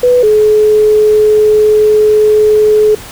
sine tone pair in turn, 494.5 / 426.4 Hz, B4 / G#4, +2 / +46 cents, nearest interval minor third, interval 256 cents, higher first, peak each -4 dBFS, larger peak neither, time 0.03-0.23 / 0.23-2.95 s, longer second, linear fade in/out 5 ms, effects pink hiss -29 dBFS RMS until 3.11 s

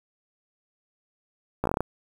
slowing click train, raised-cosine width 1 ms, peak -11 dBFS, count 8, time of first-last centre 1.64-1.806 s, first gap 15 ms, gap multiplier 1.15, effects 7-bit

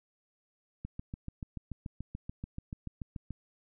click train, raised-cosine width 5 ms, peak -26 dBFS, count 18, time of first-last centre 0.85-3.307 s, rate 6.92 Hz, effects none

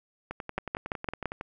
two click trains, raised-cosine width 0.5 ms, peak -14 / -20 dBFS, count 5 / 13, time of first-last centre 0.58-1.257 / 0.31-1.411 s, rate 5.91 / 10.9 Hz, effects none

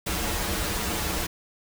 pink noise with comb filter, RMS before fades -28 dBFS, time 0.06-1.27 s, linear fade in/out 10 ms, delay 7.7 ms, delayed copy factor -0.7, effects none

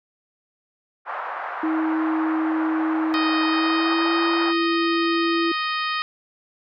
white band-pass noise, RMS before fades -30 dBFS, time 1.05-4.54 s, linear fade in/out 50 ms, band 670 to 1400 Hz, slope 24 dB/octave
sine tone with pitch glide, 317.9 to 335.1 Hz, D#4 to E4, +37 to +29 cents, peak -20 dBFS, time 1.63-5.52 s, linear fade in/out 5 ms, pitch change +92 cents, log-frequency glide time 3.4-4.2 s
harmonic tone, 622.3 Hz, D#5, in tune, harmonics 2 / 3 / 4 / 5 / 6 / 7 / 8, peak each -25 / -29 / -31 / -33 / -35 / -36 / -37 dBFS, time 3.14-6.02 s, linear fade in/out 0 ms
effects none

